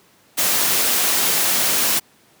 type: noise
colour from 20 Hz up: white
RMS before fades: -18 dBFS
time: 0.37-2 s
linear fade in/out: 20 ms
effects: pink hiss -54 dBFS RMS until 2.4 s + high-pass 150 Hz 12 dB/octave